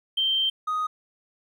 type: tone pair in turn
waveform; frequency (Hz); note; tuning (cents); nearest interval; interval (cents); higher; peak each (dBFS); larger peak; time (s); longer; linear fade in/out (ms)
triangle; 3136 / 1247.5; G7 / D#6; 0 / +4; octave + major third; 1596; first; -17 / -21; first; 0.17-0.5 / 0.67-0.87; first; 10
effects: tanh soft clip ceiling -19 dBFS